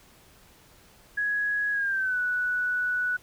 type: tone with pitch glide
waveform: sine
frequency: 1669 to 1478.3 Hz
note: G#6 to F#6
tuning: +8 to -2 cents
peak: -24 dBFS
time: 1.17-3.17 s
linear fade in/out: 10 ms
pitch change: -210 cents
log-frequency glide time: 1.72-2.19 s
effects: pink hiss -56 dBFS RMS until 3.22 s